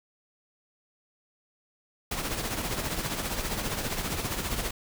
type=noise with tremolo; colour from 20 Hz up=pink; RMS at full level=-29 dBFS; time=2.11-4.71 s; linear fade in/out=5 ms; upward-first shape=triangle; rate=15 Hz; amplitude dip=60%; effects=none